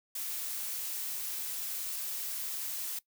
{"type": "noise", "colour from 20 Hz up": "blue", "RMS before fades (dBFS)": -37, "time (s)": [0.15, 2.99], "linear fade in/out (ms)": 5, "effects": ["noise-tail reverb RT60 0.1 s tail -19 dB re dry"]}